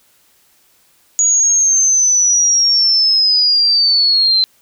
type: linear sweep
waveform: sine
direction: down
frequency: 6790 to 4075 Hz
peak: -9 dBFS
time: 1.19-4.44 s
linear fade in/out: 0 ms
effects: white hiss -54 dBFS RMS until 4.61 s

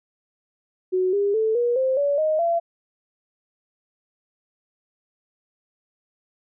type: tone with pitch steps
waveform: sine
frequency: 370 / 403.5 / 440 / 479.8 / 523.3 / 570.6 / 622.3 / 678.6 Hz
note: F#4 / G#4 / A4 / A#4 / C5 / C#5 / D#5 / F5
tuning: 0 / -50 / 0 / +50 / 0 / +50 / 0 / -50 cents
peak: -18 dBFS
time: 0.92-2.6 s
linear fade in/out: 20 ms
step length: 210 ms
effects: none

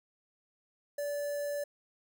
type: tone with notch filter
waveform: square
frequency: 579 Hz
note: D5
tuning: 25 cents flat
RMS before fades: -35 dBFS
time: 0.98-1.64 s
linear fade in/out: 5 ms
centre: 3100 Hz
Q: 0.54
effects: none

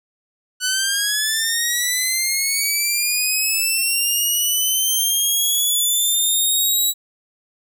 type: linear sweep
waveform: 10% pulse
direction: up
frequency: 1482 to 3895 Hz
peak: -9 dBFS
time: 0.6-6.94 s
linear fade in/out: 50 ms
effects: none

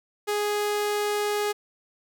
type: tone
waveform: sawtooth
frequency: 415.3 Hz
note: G#4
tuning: in tune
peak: -20 dBFS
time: 0.27-1.53 s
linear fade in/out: 20 ms
effects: none

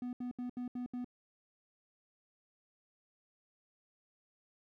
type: tone bursts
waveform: triangle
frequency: 246.9 Hz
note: B3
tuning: in tune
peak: -35 dBFS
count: 6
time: 0.02-1.045 s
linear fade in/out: 2 ms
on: 110 ms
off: 73 ms
effects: none

